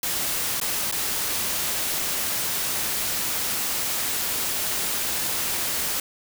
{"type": "noise with dropouts", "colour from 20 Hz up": "white", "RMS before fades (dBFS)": -26, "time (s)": [0.03, 6], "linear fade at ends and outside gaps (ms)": 2, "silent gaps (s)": [[0.601, 0.613], [0.914, 0.923]], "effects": []}